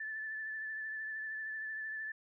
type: tone with vibrato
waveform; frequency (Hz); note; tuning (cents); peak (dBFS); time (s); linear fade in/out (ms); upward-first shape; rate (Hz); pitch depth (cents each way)
sine; 1750; A6; -10; -38; 0-2.12; 5; sine; 13; 23
effects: none